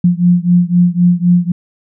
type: beating tone pair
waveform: sine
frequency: 174.61 / 178.51 Hz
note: F3 / F3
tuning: 0 / +38 cents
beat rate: 3.9 Hz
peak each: -10 / -11 dBFS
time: 0.04-1.52 s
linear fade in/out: 5 ms
effects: none